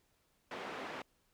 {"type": "band-pass noise", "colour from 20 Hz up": "pink", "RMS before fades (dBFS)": -44, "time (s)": [0.51, 1.02], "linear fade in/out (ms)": 2, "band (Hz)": [340, 2400], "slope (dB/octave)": 12, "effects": ["pink hiss -75 dBFS RMS until 1.33 s"]}